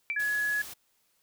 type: tone with exponential decay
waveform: sine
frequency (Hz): 2333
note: D7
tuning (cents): -12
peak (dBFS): -25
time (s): 0.1-0.28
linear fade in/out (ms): 0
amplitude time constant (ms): 38
type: tone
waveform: sine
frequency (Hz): 1688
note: G#6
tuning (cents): +28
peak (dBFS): -26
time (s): 0.16-0.62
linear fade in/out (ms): 5
type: noise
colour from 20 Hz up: white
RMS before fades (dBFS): -43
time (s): 0.19-0.74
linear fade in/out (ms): 10
effects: white hiss -71 dBFS RMS until 1.22 s